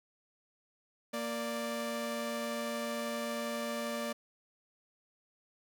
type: tone pair together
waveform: sawtooth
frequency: 232.4 / 587.3 Hz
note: A#3 / D5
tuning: -5 / 0 cents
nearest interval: octave + major third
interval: 1605 cents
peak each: -34 / -33 dBFS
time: 1.13-4.13 s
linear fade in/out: 10 ms
effects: none